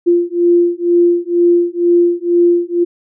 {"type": "beating tone pair", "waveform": "sine", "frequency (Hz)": [346.1, 348.2], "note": ["F4", "F4"], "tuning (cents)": [-16, -5], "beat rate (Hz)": 2.1, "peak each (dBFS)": -12, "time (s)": [0.06, 2.85], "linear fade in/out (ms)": 20, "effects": []}